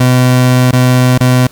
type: tone with dropouts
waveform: 30% pulse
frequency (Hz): 126.3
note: B2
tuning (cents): +39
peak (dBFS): -3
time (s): 0-1.47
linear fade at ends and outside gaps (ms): 5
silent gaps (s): 0.713-0.729 / 1.179-1.205
effects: pink hiss -40 dBFS RMS until 1.51 s